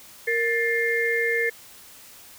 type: tone cluster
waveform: sine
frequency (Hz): 464.9 / 1763 / 2117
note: A#4 / A6 / C7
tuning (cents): -5 / +3 / +20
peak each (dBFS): -25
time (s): 0.27-1.5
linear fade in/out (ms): 10
effects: white hiss -47 dBFS RMS until 2.38 s